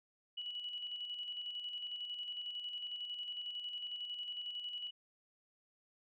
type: tone with tremolo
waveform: sine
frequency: 2938 Hz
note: F#7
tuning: 13 cents flat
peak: -39 dBFS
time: 0.37-4.91 s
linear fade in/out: 10 ms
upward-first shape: square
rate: 11 Hz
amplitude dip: 40%
effects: none